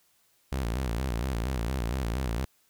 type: tone with vibrato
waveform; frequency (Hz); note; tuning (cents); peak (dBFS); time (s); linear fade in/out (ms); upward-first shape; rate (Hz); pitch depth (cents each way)
sawtooth; 61.3; B1; -12; -24; 0.52-2.45; 0; square; 4.3; 140
effects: white hiss -67 dBFS RMS until 2.69 s